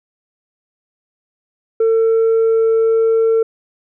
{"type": "tone with tanh clipping", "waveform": "sine", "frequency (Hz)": 450.1, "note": "A4", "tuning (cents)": 39, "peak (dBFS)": -11, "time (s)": [1.8, 3.43], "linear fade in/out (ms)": 5, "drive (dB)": 1, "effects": []}